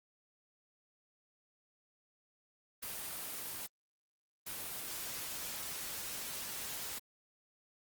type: noise bursts at uneven times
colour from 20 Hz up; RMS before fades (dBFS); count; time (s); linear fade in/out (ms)
white; -42; 2; 2.82-3.67 / 4.46-6.99; 10
effects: Opus 24 kbps